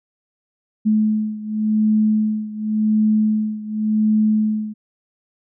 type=beating tone pair; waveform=sine; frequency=214.8 / 215.7 Hz; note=A3 / A3; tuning=-41 / -34 cents; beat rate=0.9 Hz; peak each=-17 / -20 dBFS; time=0.85-4.74 s; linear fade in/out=20 ms; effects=none